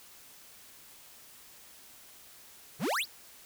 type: exponential sweep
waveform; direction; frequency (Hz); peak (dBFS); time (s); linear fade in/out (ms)
square; up; 116.54 to 5620; -29; 2.79-3.06; 50
effects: white hiss -54 dBFS RMS until 3.45 s